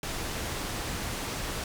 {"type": "low-pass noise", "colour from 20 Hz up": "pink", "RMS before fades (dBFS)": -34, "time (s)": [0.03, 1.64], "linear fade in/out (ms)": 2, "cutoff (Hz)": 11000, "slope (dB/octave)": 12, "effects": []}